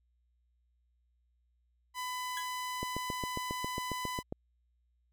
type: tone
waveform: sawtooth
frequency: 1002 Hz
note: B5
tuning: 25 cents sharp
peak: -32 dBFS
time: 1.94-4.23 s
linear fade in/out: 50 ms
type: tone with exponential decay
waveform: sawtooth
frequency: 1666 Hz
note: G#6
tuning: 5 cents sharp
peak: -32 dBFS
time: 2.37-2.49 s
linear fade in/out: 2 ms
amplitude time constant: 26 ms
type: click train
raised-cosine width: 2 ms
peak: -23 dBFS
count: 12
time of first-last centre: 2.83-4.325 s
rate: 7.36 Hz
effects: added 60 Hz sine -70 dBFS peak until 5.12 s